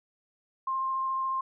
sine tone with vibrato, 1058 Hz, C6, 19 cents sharp, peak -27 dBFS, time 0.67-1.41 s, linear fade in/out 5 ms, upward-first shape triangle, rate 14 Hz, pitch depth 10 cents each way, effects none

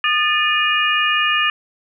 sine tone cluster, 1223 / 1762 / 2454 / 2861 Hz, D#6 / A6 / D#7 / F7, -30 / +2 / -25 / +41 cents, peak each -20 dBFS, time 0.04-1.5 s, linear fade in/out 2 ms, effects none

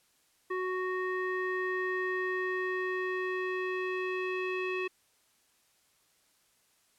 square tone with low-pass filter sweep, 370 Hz, F#4, in tune, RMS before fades -33 dBFS, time 0.5-4.88 s, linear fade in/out 10 ms, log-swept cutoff 1600 to 2500 Hz, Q 4.5, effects white hiss -69 dBFS RMS until 6.98 s + low-pass 12000 Hz 12 dB/octave

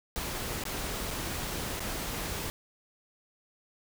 pink noise with dropouts, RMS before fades -35 dBFS, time 0.16-2.5 s, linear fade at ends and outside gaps 0 ms, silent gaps 0.638-0.653 / 1.106-1.11 / 1.795-1.804 s, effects none

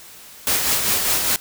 white noise with tremolo, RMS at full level -18 dBFS, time 0.47-1.36 s, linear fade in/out 0 ms, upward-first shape sine, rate 5 Hz, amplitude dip 40%, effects white hiss -42 dBFS RMS until 1.4 s

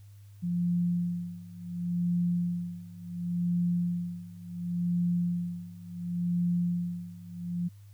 sine tone with tremolo, 174.61 Hz, F3, in tune, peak -24 dBFS, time 0.42-7.69 s, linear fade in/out 20 ms, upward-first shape sine, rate 0.7 Hz, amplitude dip 90%, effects added 101 Hz sine -48 dBFS peak until 7.93 s + white hiss -67 dBFS RMS until 7.93 s

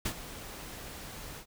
pink noise with ADSR envelope, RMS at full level -31 dBFS, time 0.05-1.46 s, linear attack 9 ms, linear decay 68 ms, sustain -13 dB, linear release 80 ms, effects none

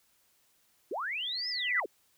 sine linear two-way sweep, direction up then down, 297.3 to 5310 to 297.3 Hz, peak -32 dBFS, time 0.91-1.86 s, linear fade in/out 5 ms, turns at 1.49 s
sine tone with exponential growth, 1975.5 Hz, B6, in tune, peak -24 dBFS, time 1.11-1.8 s, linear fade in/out 2 ms, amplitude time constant 150 ms
effects white hiss -69 dBFS RMS until 2.17 s

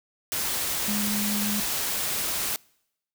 sine tone in noise, 207.7 Hz, G#3, in tune, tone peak -27 dBFS, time 0.88-1.6 s, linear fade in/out 0 ms, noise white, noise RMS -28 dBFS, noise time 0.32-2.56 s, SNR -2 dB, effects noise-tail reverb RT60 0.8 s tail -26 dB re dry

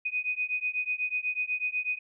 sine beating tone pair, 2489 / 2497.1 Hz, D#7 / D#7, 0 / +6 cents, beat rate 8.1 Hz, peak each -31 / -31 dBFS, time 0.05-1.99 s, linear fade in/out 10 ms, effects none

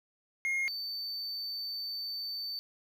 triangle tone pair in turn, 2142 / 4553 Hz, C7 / C#8, +40 / +45 cents, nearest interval octave + minor second, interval 1305 cents, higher second, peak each -27 / -34 dBFS, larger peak first, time 0.45-0.68 / 0.68-2.59 s, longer second, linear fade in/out 0 ms, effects none

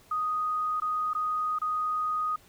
sine tone with dropouts, 1244.5 Hz, D#6, in tune, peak -26 dBFS, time 0.11-2.36 s, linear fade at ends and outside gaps 5 ms, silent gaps 0.801-0.819 / 1.134-1.149 / 1.587-1.616 s, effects pink hiss -58 dBFS RMS until 2.48 s

